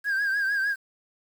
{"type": "tone with vibrato", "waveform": "sine", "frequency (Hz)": 1611, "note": "G6", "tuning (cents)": 47, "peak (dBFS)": -20, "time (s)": [0.04, 0.76], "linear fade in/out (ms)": 50, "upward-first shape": "triangle", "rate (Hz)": 6.6, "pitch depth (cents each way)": 82, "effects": ["tanh soft clip ceiling -22 dBFS", "8-bit"]}